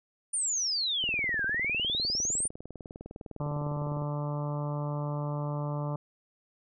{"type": "exponential two-way sweep", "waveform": "sine", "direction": "down then up", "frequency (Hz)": [9397, 1527, 9397], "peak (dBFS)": -27, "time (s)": [0.33, 2.48], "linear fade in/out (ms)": 10, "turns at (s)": 1.45}
{"type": "click train", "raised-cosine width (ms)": 2, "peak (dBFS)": -28, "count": 60, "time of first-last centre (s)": [1.04, 4.02], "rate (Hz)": 19.8}
{"type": "harmonic tone", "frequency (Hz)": 146.83, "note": "D3", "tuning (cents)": 0, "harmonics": [1, 2, 3, 4, 5, 6, 7, 8, 9], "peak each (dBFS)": [-31, -41, -45, -39, -49, -43, -45, -46, -57], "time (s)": [3.4, 5.96], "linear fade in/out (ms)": 2}
{"effects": []}